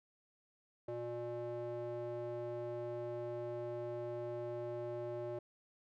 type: tone with band-pass filter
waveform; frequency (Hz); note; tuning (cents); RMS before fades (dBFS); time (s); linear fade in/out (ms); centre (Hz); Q
square; 119.7; A#2; +46; -42; 0.88-5.39; 5; 490; 7.2
effects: none